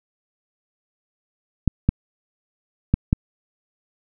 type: clicks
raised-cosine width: 5 ms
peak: -3 dBFS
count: 4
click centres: 1.677 / 1.89 / 2.94 / 3.129 s
effects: none